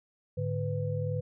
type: tone cluster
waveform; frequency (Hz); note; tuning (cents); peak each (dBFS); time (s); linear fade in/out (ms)
sine; 105.9 / 147.3 / 500; G#2 / D3 / B4; +34 / +6 / +21; -32 / -33 / -35; 0.37-1.21; 10
effects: none